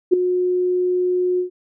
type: tone with ADSR envelope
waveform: sine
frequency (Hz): 362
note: F#4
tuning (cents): -38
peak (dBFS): -6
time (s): 0.11-1.5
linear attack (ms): 25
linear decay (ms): 5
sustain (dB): -10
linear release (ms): 110
effects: none